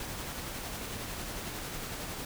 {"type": "noise with tremolo", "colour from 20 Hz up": "pink", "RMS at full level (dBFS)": -38, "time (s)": [0, 2.25], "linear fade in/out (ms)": 2, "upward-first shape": "sine", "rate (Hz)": 11, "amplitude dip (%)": 25, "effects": []}